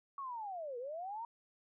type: linear two-way sweep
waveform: sine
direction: down then up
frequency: 1133 to 466.2 to 951 Hz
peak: -40 dBFS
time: 0.18-1.25 s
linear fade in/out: 2 ms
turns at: 0.78 s
effects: none